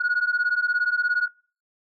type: beating tone pair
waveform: sine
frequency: 1445 / 1462 Hz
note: F#6 / F#6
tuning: -41 / -21 cents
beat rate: 17 Hz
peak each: -22 dBFS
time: 0-1.28 s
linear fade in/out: 10 ms
effects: noise-tail reverb RT60 0.4 s tail -24 dB re dry + tanh soft clip ceiling -16 dBFS